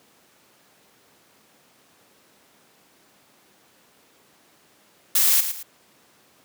blue noise with echo, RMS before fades -18 dBFS, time 5.15-5.41 s, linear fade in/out 5 ms, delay 110 ms, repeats 2, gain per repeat -9 dB, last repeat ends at 5.63 s, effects pink hiss -57 dBFS RMS until 6.44 s + high-pass 200 Hz 12 dB/octave

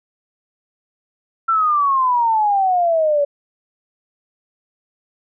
sine exponential sweep, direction down, 1357 to 565 Hz, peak -13 dBFS, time 1.48-3.25 s, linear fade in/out 10 ms, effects none

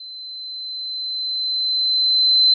sine tone with level ramp, 4062 Hz, B7, 48 cents sharp, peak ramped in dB -33 to -10 dBFS, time 0-2.54 s, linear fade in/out 5 ms, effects none

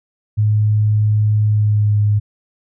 sine tone with pitch glide, 106.3 to 104.29 Hz, G#2 to G#2, +41 to +8 cents, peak -11 dBFS, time 0.37-2.2 s, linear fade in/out 20 ms, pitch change -33 cents, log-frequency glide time 1.45-1.98 s, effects none

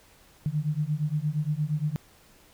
sine beating tone pair, 146.83 / 155.43 Hz, D3 / D#3, 0 / -1 cents, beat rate 8.6 Hz, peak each -28 dBFS, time 0.46-1.96 s, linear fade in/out 0 ms, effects pink hiss -57 dBFS RMS until 2.53 s

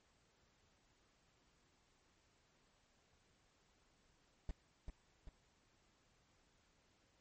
brown noise with echo, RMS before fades -40 dBFS, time 4.49-4.51 s, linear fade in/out 2 ms, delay 390 ms, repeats 2, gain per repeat -5 dB, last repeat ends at 5.29 s, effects pink hiss -75 dBFS RMS until 7.2 s + MP3 32 kbps

